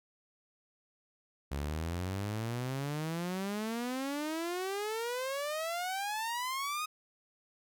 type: exponential sweep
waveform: sawtooth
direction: up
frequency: 68.3 to 1261 Hz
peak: -30 dBFS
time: 1.51-6.86 s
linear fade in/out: 10 ms
effects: none